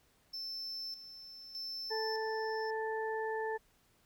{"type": "tone with tremolo", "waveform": "triangle", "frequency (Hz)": 5310, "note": "E8", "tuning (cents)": 12, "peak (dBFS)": -38, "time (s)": [0.33, 2.71], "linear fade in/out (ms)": 10, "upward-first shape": "square", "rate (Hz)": 0.82, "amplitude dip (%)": 65}
{"type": "harmonic tone", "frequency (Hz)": 440.7, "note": "A4", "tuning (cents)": 3, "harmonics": [1, 2, 4], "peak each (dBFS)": [-36, -39, -42], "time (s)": [1.9, 3.58], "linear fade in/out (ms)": 20}
{"effects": ["pink hiss -70 dBFS RMS until 4.05 s"]}